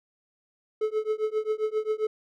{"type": "tone with tremolo", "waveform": "triangle", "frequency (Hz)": 432.1, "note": "A4", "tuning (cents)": -31, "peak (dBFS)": -19, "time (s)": [0.81, 2.07], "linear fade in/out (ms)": 5, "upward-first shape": "triangle", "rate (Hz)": 7.5, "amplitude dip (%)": 100, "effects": []}